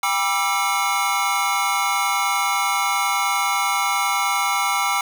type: tone cluster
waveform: square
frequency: 795 / 972 / 1176 / 1335 / 2177 Hz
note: G5 / B5 / D6 / E6 / C#7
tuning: +24 / -28 / +2 / +22 / -32 cents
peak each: -26 dBFS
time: 0.03-5.01 s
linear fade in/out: 2 ms
effects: none